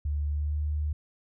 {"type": "tone with pitch glide", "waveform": "sine", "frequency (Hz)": [73.42, 74.92], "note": ["D2", "D2"], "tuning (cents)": [0, 35], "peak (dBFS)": -26, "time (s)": [0.05, 0.93], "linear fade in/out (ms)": 5, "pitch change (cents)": 35, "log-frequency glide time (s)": [0.29, 0.55], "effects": []}